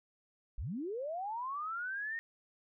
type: linear sweep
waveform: sine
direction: up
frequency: 34.43 to 1864.7 Hz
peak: -36 dBFS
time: 0.58-2.19 s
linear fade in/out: 0 ms
effects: none